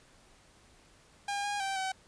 sawtooth tone with pitch steps, 807 / 817 / 779 / 761 Hz, G#5 / G#5 / G5 / F#5, -50 / -29 / -11 / +48 cents, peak -28 dBFS, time 1.28-1.92 s, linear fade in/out 5 ms, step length 160 ms, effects pink hiss -61 dBFS RMS until 2.07 s + resampled to 22050 Hz

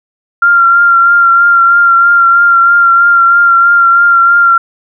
sine tone with vibrato, 1384 Hz, F6, 16 cents flat, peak -3 dBFS, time 0.42-4.58 s, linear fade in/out 5 ms, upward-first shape triangle, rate 3.1 Hz, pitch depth 26 cents each way, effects none

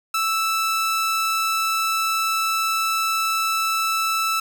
sawtooth tone, 1318.5 Hz, E6, in tune, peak -16 dBFS, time 0.14-4.4 s, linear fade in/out 5 ms, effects none

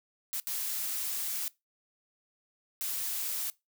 blue noise bursts at uneven times, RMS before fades -34 dBFS, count 3, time 0.33-0.4 / 0.47-1.48 / 2.81-3.5 s, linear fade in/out 0 ms, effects noise-tail reverb RT60 0.2 s tail -21 dB re dry

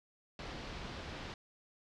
pink low-pass noise, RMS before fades -45 dBFS, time 0.39-1.34 s, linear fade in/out 2 ms, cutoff 4900 Hz, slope 24 dB/octave, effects none

